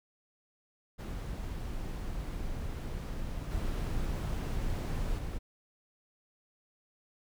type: noise with level steps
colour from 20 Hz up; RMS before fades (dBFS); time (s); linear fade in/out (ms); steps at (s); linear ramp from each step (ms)
brown; -37 / -33 / -37; 0.98-5.39; 20; 3.5 / 5.17; 20
effects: none